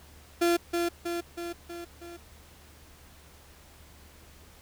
35% pulse tone with echo, 343.4 Hz, F4, 29 cents flat, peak -20 dBFS, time 0.41-0.57 s, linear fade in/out 10 ms, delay 320 ms, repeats 5, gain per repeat -4 dB, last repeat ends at 2.17 s, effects added 74 Hz sine -55 dBFS peak until 4.61 s + pink hiss -55 dBFS RMS until 4.61 s

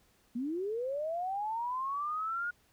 sine linear sweep, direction up, 226.9 to 1446 Hz, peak -32 dBFS, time 0.35-2.51 s, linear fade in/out 10 ms, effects pink hiss -68 dBFS RMS until 2.72 s

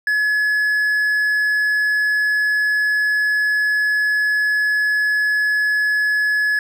triangle tone with hard clipping, 1700 Hz, G#6, 40 cents sharp, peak -16 dBFS, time 0.07-6.59 s, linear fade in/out 2 ms, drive 6 dB, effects none

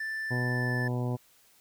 triangle tone with pitch glide, 1766 to 1752.8 Hz, A6 to A6, +6 to -7 cents, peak -30 dBFS, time 0-0.88 s, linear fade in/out 5 ms, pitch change -13 cents, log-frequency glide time 0.44-0.75 s
harmonic tone, 123.47 Hz, B2, in tune, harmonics 1 / 2 / 3 / 4 / 5 / 6 / 7 / 8, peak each -29 / -35 / -39 / -41 / -43 / -45 / -46 / -47 dBFS, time 0.3-1.17 s, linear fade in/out 20 ms
effects white hiss -62 dBFS RMS until 1.6 s

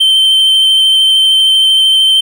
triangle tone with vibrato, 3107 Hz, G7, 16 cents flat, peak -4 dBFS, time 0-2.21 s, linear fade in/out 10 ms, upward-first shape triangle, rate 13 Hz, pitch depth 17 cents each way, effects none

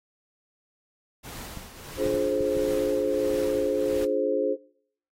pink noise with tremolo, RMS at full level -39 dBFS, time 1.23-4.06 s, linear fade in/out 20 ms, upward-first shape triangle, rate 1.5 Hz, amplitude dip 65%
clicks, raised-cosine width 5 ms, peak -25 dBFS, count 5, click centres 1.573 / 2.062 / 2.142 / 2.408 / 2.57 s
sine chord, D half-diminished seventh, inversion none, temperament just, 293.7 / 352.4 / 422.9 / 528.6 Hz, D4 / F4 / Ab4 / C5, 0 / +16 / +31 / +18 cents, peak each -30 / -31 / -26 / -26 dBFS, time 1.97-4.57 s, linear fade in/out 50 ms
effects noise-tail reverb RT60 0.6 s tail -21 dB re dry + AAC 48 kbps

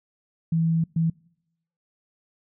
sine tone bursts at uneven times, 163.9 Hz, E3, 10 cents flat, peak -19 dBFS, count 2, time 0.52-0.84 / 0.96-1.1 s, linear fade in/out 5 ms, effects noise-tail reverb RT60 0.8 s tail -26 dB re dry

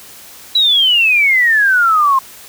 sine exponential sweep, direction down, 3962 to 1046.5 Hz, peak -8 dBFS, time 0.55-2.19 s, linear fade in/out 5 ms, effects white hiss -37 dBFS RMS until 2.48 s

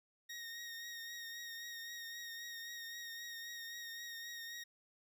20% pulse tone with vibrato, 1864.7 Hz, A#6, in tune, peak -40 dBFS, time 0.29-4.64 s, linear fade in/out 10 ms, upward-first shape triangle, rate 3.8 Hz, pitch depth 31 cents each way, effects none

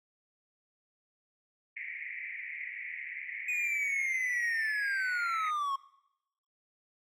white band-pass noise, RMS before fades -41 dBFS, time 1.76-5.51 s, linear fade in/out 10 ms, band 1900 to 2300 Hz, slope 96 dB/octave
triangle linear sweep, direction down, 2489 to 1076 Hz, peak -28 dBFS, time 3.48-5.76 s, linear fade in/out 5 ms
effects noise-tail reverb RT60 0.8 s tail -19 dB re dry

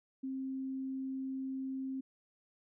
sine tone, 265.2 Hz, C4, 23 cents sharp, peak -36 dBFS, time 0.23-2.01 s, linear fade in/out 10 ms, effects none

